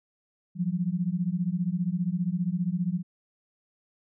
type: beating tone pair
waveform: sine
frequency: 170 / 185 Hz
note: F3 / F#3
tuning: -46 / 0 cents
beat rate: 15 Hz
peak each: -28 dBFS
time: 0.55-3.03 s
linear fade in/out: 50 ms
effects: none